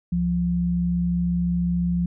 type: tone pair together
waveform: sine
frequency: 68.78 / 174.61 Hz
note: C#2 / F3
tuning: -13 / 0 cents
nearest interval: octave + major third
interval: 1613 cents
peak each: -29 / -20 dBFS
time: 0.12-2.06 s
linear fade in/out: 5 ms
effects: none